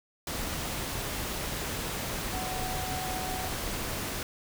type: tone in noise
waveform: sine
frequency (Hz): 744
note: F#5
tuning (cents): +9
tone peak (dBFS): -36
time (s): 2.33-3.48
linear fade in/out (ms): 2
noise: pink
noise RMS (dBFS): -34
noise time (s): 0.27-4.23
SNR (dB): -5
effects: none